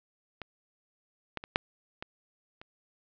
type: clicks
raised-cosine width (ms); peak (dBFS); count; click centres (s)
0.3; -22 / -17 / -24 / -7 / -21 / -29; 6; 0.417 / 1.373 / 1.439 / 1.559 / 2.025 / 2.615
effects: low-pass 4000 Hz 12 dB/octave